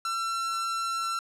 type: tone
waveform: 45% pulse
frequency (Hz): 1349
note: E6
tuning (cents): +40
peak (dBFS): -28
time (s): 0.05-1.19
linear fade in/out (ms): 2
effects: low-pass 10000 Hz 12 dB/octave